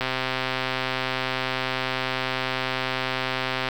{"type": "click train", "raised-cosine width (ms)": 0.3, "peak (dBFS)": -9, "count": 479, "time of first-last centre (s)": [0.01, 3.687], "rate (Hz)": 130, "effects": ["7-bit"]}